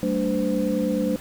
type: tone cluster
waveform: sine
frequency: 193.5 / 223.2 / 292.4 / 512 Hz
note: G3 / A3 / D4 / C5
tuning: -22 / +25 / -7 / -38 cents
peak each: -26 dBFS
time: 0.03-1.16 s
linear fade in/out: 0 ms
effects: pink hiss -42 dBFS RMS until 1.2 s